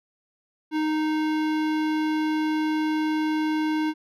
sine tone with hard clipping, 309.9 Hz, D#4, 7 cents flat, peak -24 dBFS, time 0.71-3.94 s, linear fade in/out 50 ms, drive 18 dB, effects none

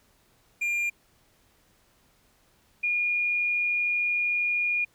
triangle / sine tone pair in turn, 2400 / 2431 Hz, D7 / D#7, +37 / -41 cents, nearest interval unison, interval 22 cents, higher second, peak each -23 dBFS, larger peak neither, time 0.61-0.9 / 2.83-4.85 s, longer second, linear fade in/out 10 ms, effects pink hiss -64 dBFS RMS until 4.94 s

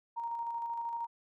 sine tone with tremolo, 932.3 Hz, A#5, in tune, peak -33 dBFS, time 0.16-1.07 s, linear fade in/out 20 ms, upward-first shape square, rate 13 Hz, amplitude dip 30%, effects none

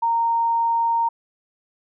sine tone, 925 Hz, A#5, 14 cents flat, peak -17 dBFS, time 0.02-1.09 s, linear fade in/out 10 ms, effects none

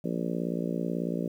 harmonic tone, 58.2 Hz, A#1, 2 cents flat, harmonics 3 / 4 / 5 / 6 / 7 / 8 / 9 / 10, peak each -32 / -34 / -36 / -38 / -39 / -40 / -41 / -42 dBFS, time 0.04-1.28 s, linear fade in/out 5 ms, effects 10-bit

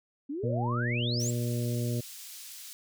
sine exponential sweep, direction up, 264.9 to 7800 Hz, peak -32 dBFS, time 0.29-1.31 s, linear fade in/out 10 ms
harmonic tone, 120 Hz, B2, 49 cents flat, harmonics 1 / 2 / 3 / 4 / 5, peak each -29 / -35 / -39 / -41 / -43 dBFS, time 0.43-2.01 s, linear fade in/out 10 ms
pink high-pass noise, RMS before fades -45 dBFS, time 1.2-2.73 s, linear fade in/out 0 ms, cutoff 4300 Hz, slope 12 dB/octave
effects none

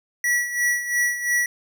square tone with tremolo, 1939 Hz, B6, 32 cents flat, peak -18 dBFS, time 0.24-1.46 s, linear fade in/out 2 ms, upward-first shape sine, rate 2.9 Hz, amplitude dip 70%, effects none

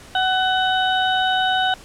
harmonic tone, 749 Hz, F#5, 21 cents sharp, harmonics 1 / 2 / 4 / 5, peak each -19 / -22 / -25 / -26 dBFS, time 0.15-1.74 s, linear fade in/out 2 ms, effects pink hiss -43 dBFS RMS until 1.84 s + low-pass 10000 Hz 12 dB/octave

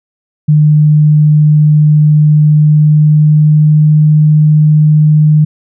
sine tone with pitch glide, 151.2 to 152.52 Hz, D#3 to D#3, -49 to -34 cents, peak -3 dBFS, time 0.48-5.45 s, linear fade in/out 10 ms, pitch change +15 cents, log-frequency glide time 2.43-3.93 s, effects none

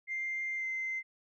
sine tone with pitch glide, 2098 to 2074 Hz, C7 to C7, +4 to -16 cents, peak -32 dBFS, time 0.07-1.03 s, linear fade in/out 50 ms, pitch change -20 cents, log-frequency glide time 0.55-0.65 s, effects tanh soft clip ceiling -28 dBFS

